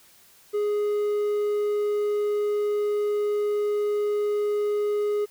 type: tone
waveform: triangle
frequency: 415.6 Hz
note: G#4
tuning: 1 cent sharp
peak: -20 dBFS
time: 0.53-5.26 s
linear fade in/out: 20 ms
effects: white hiss -55 dBFS RMS until 5.3 s